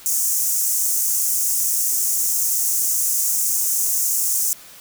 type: high-pass noise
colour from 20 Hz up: pink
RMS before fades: -20 dBFS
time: 0.06-4.53 s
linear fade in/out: 0 ms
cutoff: 6100 Hz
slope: 48 dB/octave
effects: white hiss -43 dBFS RMS until 4.8 s